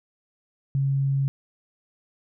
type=tone; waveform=sine; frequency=137.2 Hz; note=C#3; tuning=17 cents flat; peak=-20 dBFS; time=0.75-1.28 s; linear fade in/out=0 ms; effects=none